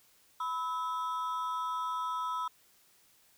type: ring-modulated tone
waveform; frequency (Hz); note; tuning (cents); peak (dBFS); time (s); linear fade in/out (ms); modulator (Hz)
triangle; 1147; D6; -41; -27; 0.4-2.48; 5; 152
effects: white hiss -65 dBFS RMS until 3.37 s